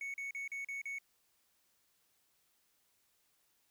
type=tone bursts; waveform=triangle; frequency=2218 Hz; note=C#7; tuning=in tune; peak=-37 dBFS; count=6; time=0.01-0.985 s; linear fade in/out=2 ms; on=130 ms; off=39 ms; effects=white hiss -75 dBFS RMS until 3.7 s